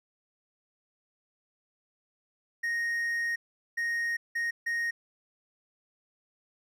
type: tone bursts at uneven times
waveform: triangle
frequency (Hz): 1864.7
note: A#6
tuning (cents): 0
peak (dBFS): -26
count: 4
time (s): 2.63-3.36 / 3.77-4.17 / 4.35-4.51 / 4.66-4.91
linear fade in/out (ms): 10
effects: none